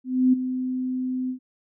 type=tone with ADSR envelope; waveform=sine; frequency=255.7 Hz; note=C4; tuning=40 cents flat; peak=-13 dBFS; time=0.04-1.39 s; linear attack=290 ms; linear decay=13 ms; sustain=-11 dB; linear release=96 ms; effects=none